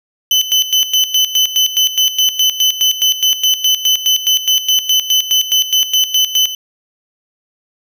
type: tone with tremolo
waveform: 35% pulse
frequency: 3026 Hz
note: F#7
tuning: 38 cents sharp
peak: -7 dBFS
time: 0.31-6.55 s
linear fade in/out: 2 ms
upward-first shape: square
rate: 4.8 Hz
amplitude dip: 75%
effects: none